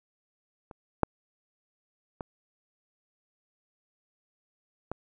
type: clicks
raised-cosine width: 1 ms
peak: -30 / -7 / -21 / -19 dBFS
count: 4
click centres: 0.712 / 1.033 / 2.208 / 4.916 s
effects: none

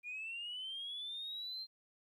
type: linear sweep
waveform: sine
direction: up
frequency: 2405 to 4186 Hz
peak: -40 dBFS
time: 0.03-1.67 s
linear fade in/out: 50 ms
effects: tanh soft clip ceiling -37 dBFS + 13-bit

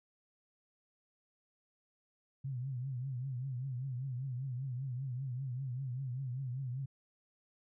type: tone with vibrato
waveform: sine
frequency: 129.3 Hz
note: C3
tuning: 20 cents flat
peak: -36 dBFS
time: 2.44-6.86 s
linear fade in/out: 10 ms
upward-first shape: triangle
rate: 5.1 Hz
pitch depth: 140 cents each way
effects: none

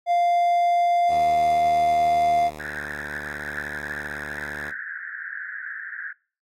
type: tone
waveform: triangle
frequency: 697 Hz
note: F5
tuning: 4 cents flat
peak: -15 dBFS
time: 0.06-2.51 s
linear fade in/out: 50 ms
type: tone with pitch glide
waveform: 5% pulse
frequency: 78 to 73.88 Hz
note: D#2 to D2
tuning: +5 to +11 cents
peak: -25 dBFS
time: 1.08-4.73 s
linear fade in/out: 50 ms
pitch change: -94 cents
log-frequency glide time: 2.23-2.82 s
type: band-pass noise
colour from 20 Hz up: white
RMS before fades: -34 dBFS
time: 2.59-6.13 s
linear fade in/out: 10 ms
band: 1500 to 1800 Hz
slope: 96 dB/octave
effects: noise-tail reverb RT60 0.4 s tail -24 dB re dry + AAC 48 kbps

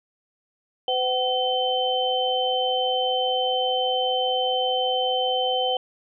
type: tone cluster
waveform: sine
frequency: 508 / 755 / 3080 Hz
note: B4 / F#5 / G7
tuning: +49 / +35 / -31 cents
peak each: -25 dBFS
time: 0.88-5.77 s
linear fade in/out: 2 ms
effects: none

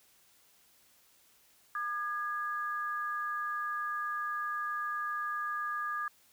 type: tone pair together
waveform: sine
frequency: 1208.9 / 1661.2 Hz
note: D6 / G#6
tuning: +50 / 0 cents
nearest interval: tritone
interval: 550 cents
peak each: -34 / -37 dBFS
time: 1.75-6.08 s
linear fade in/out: 2 ms
effects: white hiss -65 dBFS RMS until 6.32 s

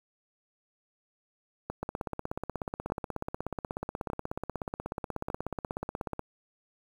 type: two click trains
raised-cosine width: 1 ms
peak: -19 / -19 dBFS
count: 4 / 73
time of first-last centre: 1.7-5.301 / 1.83-6.194 s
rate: 0.833 / 16.5 Hz
effects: 8-bit

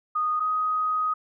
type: tone pair in turn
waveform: sine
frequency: 1236 / 1253.3 Hz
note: D#6 / D#6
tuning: -12 / +12 cents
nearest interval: unison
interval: 24 cents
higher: second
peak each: -22 dBFS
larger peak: neither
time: 0.15-0.4 / 0.4-1.14 s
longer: second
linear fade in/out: 10 ms
effects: none

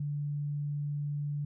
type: tone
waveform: sine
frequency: 145.7 Hz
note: D3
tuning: 13 cents flat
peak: -31 dBFS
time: 0-1.45 s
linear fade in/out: 5 ms
effects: none

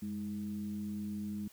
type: tone with frequency modulation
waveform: sine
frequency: 206 Hz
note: G#3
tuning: 14 cents flat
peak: -36 dBFS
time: 0.02-1.48 s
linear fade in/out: 5 ms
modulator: 113 Hz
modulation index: 0.47
effects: white hiss -61 dBFS RMS until 1.52 s

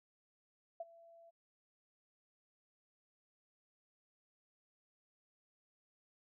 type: tone with ADSR envelope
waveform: sine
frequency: 671 Hz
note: E5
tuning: 31 cents sharp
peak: -38 dBFS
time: 0.8-1.31 s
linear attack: 5 ms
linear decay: 32 ms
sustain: -20 dB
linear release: 21 ms
effects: none

